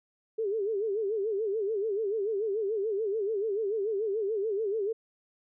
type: tone with vibrato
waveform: sine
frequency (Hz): 418.6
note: G#4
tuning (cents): +14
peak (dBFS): -27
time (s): 0.38-4.93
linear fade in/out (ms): 10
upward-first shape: sine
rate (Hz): 6.9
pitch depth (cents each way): 140
effects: none